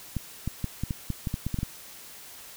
clicks, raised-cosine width 5 ms, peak -16 dBFS, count 12, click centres 0.167 / 0.476 / 0.643 / 0.836 / 0.908 / 1.103 / 1.272 / 1.341 / 1.466 / 1.543 / 1.588 / 1.631 s, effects white hiss -46 dBFS RMS until 2.56 s

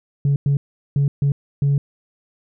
sine tone bursts at uneven times, 141 Hz, C#3, 30 cents sharp, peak -12 dBFS, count 5, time 0.25-0.36 / 0.46-0.57 / 0.96-1.08 / 1.22-1.32 / 1.62-1.78 s, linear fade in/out 2 ms, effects tanh soft clip ceiling -12 dBFS

